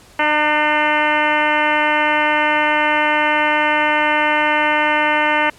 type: harmonic tone with a mistuned harmonic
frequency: 300.8 Hz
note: D4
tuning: 42 cents sharp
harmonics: 1 / 2 / 3 / 4 / 5 / 6 / 7 / 8 / 9 / 10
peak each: -25 / -22 / -18 / -25 / -22 / -22 / -21 / -28 / -27 / -29 dBFS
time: 0.19-5.5 s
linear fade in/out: 5 ms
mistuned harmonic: 3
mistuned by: +18 cents
effects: pink hiss -46 dBFS RMS until 5.58 s + low-pass 11000 Hz 12 dB/octave